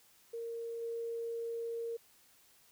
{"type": "tone with level steps", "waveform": "sine", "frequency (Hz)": 463, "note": "A#4", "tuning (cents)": -12, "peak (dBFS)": [-38, -36], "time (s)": [0.33, 1.97], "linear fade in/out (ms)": 10, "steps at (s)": 0.81, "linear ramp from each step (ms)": 20, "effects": ["white hiss -65 dBFS RMS until 2.71 s"]}